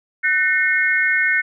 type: tone cluster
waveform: sine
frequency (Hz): 1504 / 1814 / 2158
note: F#6 / A#6 / C#7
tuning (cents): +28 / -48 / -47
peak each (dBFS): -19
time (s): 0.23-1.42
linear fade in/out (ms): 20
effects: none